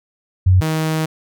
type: tone pair in turn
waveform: sine / sawtooth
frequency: 92.5 / 158.02 Hz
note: F#2 / D#3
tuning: 0 / +27 cents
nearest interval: major sixth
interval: 927 cents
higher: second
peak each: -8 / -13 dBFS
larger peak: first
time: 0.46-0.61 / 0.61-1.06 s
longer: second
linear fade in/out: 10 ms
effects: none